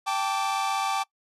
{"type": "chord", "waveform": "45% pulse", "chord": "G suspended second", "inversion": "none", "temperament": "equal with one note detuned", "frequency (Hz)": [784, 880, 1162.5], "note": ["G5", "A5", "D6"], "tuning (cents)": [0, 0, -18], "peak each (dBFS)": [-28, -31, -29], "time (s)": [0.06, 1.04], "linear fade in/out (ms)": 20, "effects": ["noise-tail reverb RT60 0.1 s tail -22 dB re dry", "low-pass 9000 Hz 12 dB/octave"]}